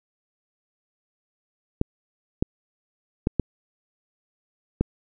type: clicks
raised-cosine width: 3 ms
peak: -7 dBFS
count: 5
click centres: 1.814 / 2.425 / 3.271 / 3.397 / 4.81 s
effects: none